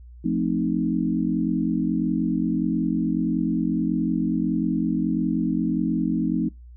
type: chord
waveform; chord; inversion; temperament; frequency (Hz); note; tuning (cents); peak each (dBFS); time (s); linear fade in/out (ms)
sine; F dominant seventh; none; equal; 174.61 / 220 / 261.6 / 311.1; F3 / A3 / C4 / Eb4; 0 / 0 / 0 / 0; -26; 0.24-6.49; 10
effects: noise-tail reverb RT60 0.2 s tail -26 dB re dry + added 60 Hz sine -41 dBFS peak until 6.76 s